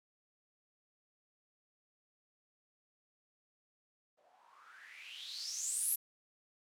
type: noise with low-pass filter sweep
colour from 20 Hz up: violet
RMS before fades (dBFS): -42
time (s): 4.17-5.96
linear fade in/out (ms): 10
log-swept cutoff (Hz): 570 to 12000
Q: 7.8
effects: none